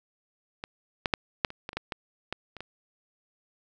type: clicks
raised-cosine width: 0.3 ms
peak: -19 / -10 / -6 / -6 / -25 / -19 / -26 / -14 / -16 / -15 / -26 / -22 dBFS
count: 12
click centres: 0.639 / 1.058 / 1.138 / 1.448 / 1.504 / 1.691 / 1.731 / 1.77 / 1.922 / 2.326 / 2.567 / 2.606 s
effects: none